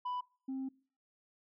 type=tone pair in turn; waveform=sine; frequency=992 / 265.2 Hz; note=B5 / C4; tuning=+7 / +23 cents; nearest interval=octave + major seventh; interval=2284 cents; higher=first; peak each=-32 / -34 dBFS; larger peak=first; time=0.05-0.21 / 0.48-0.69 s; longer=second; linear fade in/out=10 ms; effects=noise-tail reverb RT60 0.4 s tail -23 dB re dry + tanh soft clip ceiling -34 dBFS